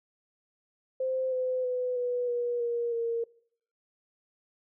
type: tone with pitch steps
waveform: sine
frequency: 520 / 510.2 / 500.5 / 491.1 / 481.8 / 472.7 / 463.8 Hz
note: C5 / C5 / B4 / B4 / B4 / A#4 / A#4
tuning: -11 / -44 / +23 / -10 / -43 / +24 / -9 cents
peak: -27 dBFS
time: 1-3.24 s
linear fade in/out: 5 ms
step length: 320 ms
effects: noise-tail reverb RT60 0.6 s tail -22 dB re dry